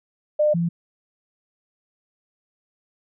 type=tone pair in turn; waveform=sine; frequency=602 / 169.81 Hz; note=D5 / F3; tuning=+43 / -48 cents; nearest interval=octave + minor seventh; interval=2191 cents; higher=first; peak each=-15 / -19 dBFS; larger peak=first; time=0.39-0.54 / 0.54-0.69 s; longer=neither; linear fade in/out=10 ms; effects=none